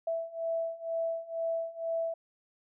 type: beating tone pair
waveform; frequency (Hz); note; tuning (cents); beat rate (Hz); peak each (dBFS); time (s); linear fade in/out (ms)
sine; 659.3 / 661.4; E5 / E5; 0 / +6; 2.1; -35 / -33; 0.07-2.14; 5
effects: none